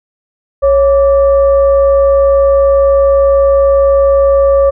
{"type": "tone with frequency modulation", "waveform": "sine", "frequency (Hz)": 552, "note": "C#5", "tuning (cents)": -7, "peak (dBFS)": -5, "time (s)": [0.62, 4.71], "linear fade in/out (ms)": 20, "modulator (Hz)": 613, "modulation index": 0.4, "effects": []}